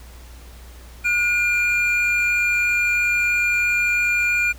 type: tone pair together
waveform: triangle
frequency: 1449.6 / 2399 Hz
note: F#6 / D7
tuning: -36 / +36 cents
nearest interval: major sixth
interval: 872 cents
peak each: -22 / -16 dBFS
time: 1.04-4.53 s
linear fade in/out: 20 ms
effects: added 60 Hz sine -39 dBFS peak until 4.58 s + pink hiss -47 dBFS RMS until 4.58 s